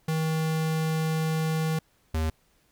square tone pair in turn, 159 / 79.5 Hz, D#3 / D#2, +38 / +38 cents, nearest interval octave, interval 1200 cents, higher first, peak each -25 dBFS, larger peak neither, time 0.08-1.79 / 2.14-2.3 s, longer first, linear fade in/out 5 ms, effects pink hiss -66 dBFS RMS until 2.71 s

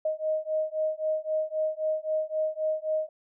sine beating tone pair, 622.3 / 626.1 Hz, D#5 / D#5, 0 / +11 cents, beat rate 3.8 Hz, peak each -29 / -29 dBFS, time 0.05-3.09 s, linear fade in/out 5 ms, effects none

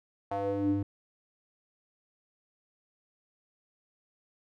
square tone with band-pass filter sweep, 100 Hz, G2, 35 cents sharp, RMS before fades -30 dBFS, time 0.31-0.83 s, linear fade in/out 5 ms, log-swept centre 770 to 210 Hz, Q 4.1, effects none

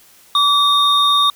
triangle tone pair together, 1152 / 3684 Hz, D6 / A#7, -34 / -21 cents, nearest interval octave + minor sixth, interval 2013 cents, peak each -12 dBFS, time 0.35-1.3 s, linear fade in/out 2 ms, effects white hiss -48 dBFS RMS until 1.35 s

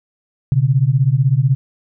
sine beating tone pair, 125.2 / 141.2 Hz, B2 / C#3, +24 / +32 cents, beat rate 16 Hz, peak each -14 dBFS, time 0.52-1.55 s, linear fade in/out 0 ms, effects none

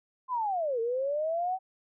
sine linear two-way sweep, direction down then up, 1046 to 447.5 to 766 Hz, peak -27 dBFS, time 0.28-1.59 s, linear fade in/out 50 ms, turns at 0.8 s, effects none

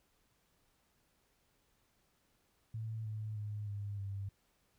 sine tone with pitch steps, 111.1 / 107.87 / 104.74 / 101.7 / 98.75 Hz, A2 / A2 / G#2 / G#2 / G2, +17 / -34 / +15 / -36 / +13 cents, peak -38 dBFS, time 2.74-4.29 s, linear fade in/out 5 ms, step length 310 ms, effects pink hiss -75 dBFS RMS until 4.78 s

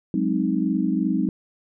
sine chord, Ab dominant seventh, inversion third, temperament equal, 185 / 207.7 / 261.6 / 311.1 Hz, Gb3 / Ab3 / C4 / Eb4, 0 / 0 / 0 / 0 cents, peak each -25 dBFS, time 0.14-1.29 s, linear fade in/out 2 ms, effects none

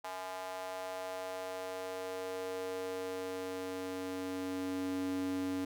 square tone with high-pass filter sweep, 93 Hz, F#2, 9 cents sharp, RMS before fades -39 dBFS, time 0.04-5.65 s, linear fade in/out 5 ms, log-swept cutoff 790 to 250 Hz, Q 3.2, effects none

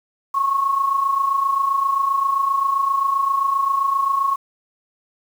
sine tone pair together, 1072.4 / 1100 Hz, C6 / C#6, +42 / -14 cents, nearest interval unison, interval 44 cents, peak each -24 / -17 dBFS, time 0.34-4.36 s, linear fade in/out 10 ms, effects 7-bit

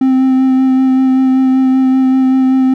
triangle tone with vibrato, 261.6 Hz, C4, in tune, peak -5 dBFS, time 0.01-2.74 s, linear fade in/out 5 ms, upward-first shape sine, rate 5.2 Hz, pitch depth 13 cents each way, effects none

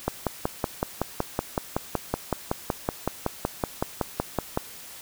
click train, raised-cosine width 1 ms, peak -9 dBFS, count 25, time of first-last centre 0.08-4.574 s, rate 5.34 Hz, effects white hiss -43 dBFS RMS until 5.01 s

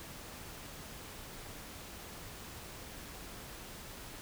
silence, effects pink hiss -48 dBFS RMS until 4.21 s

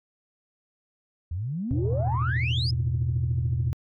sine exponential sweep, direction up, 77.78 to 5230 Hz, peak -27 dBFS, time 1.31-2.71 s, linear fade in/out 5 ms
sine chord, E suspended fourth, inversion none, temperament just, 82.41 / 109.88 / 123.61 Hz, E2 / A2 / B2, 0 / -2 / +2 cents, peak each -27 / -29 / -24 dBFS, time 1.71-3.73 s, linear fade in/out 0 ms
effects tanh soft clip ceiling -17 dBFS

